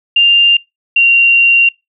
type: tone pair in turn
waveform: sine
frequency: 2794 / 2762 Hz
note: F7 / F7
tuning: 0 / -20 cents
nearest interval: unison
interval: 20 cents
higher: first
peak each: -5 dBFS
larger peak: neither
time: 0.16-0.57 / 0.96-1.69 s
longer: second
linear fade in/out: 5 ms
effects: noise-tail reverb RT60 0.2 s tail -24 dB re dry